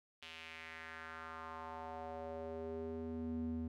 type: tone with band-pass filter sweep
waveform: square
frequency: 81 Hz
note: E2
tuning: 30 cents flat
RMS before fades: -45 dBFS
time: 0.22-3.68 s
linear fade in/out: 5 ms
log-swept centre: 3000 to 200 Hz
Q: 2.7
effects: none